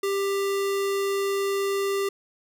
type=tone; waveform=square; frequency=395.4 Hz; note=G4; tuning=15 cents sharp; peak=-24 dBFS; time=0.03-2.09 s; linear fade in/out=5 ms; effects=none